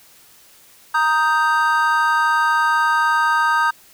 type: chord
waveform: triangle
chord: Eb major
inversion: second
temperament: equal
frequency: 932.3 / 1244.5 / 1568 Hz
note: Bb5 / Eb6 / G6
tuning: 0 / 0 / 0 cents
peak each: -17 dBFS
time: 0.94-3.71 s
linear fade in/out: 10 ms
effects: white hiss -49 dBFS RMS until 3.93 s